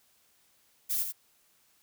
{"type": "noise with echo", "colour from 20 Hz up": "violet", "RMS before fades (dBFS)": -30, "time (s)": [0.89, 1.04], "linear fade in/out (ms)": 20, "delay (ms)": 86, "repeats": 1, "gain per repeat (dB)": -6, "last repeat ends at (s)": 1.126, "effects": ["white hiss -67 dBFS RMS until 1.82 s"]}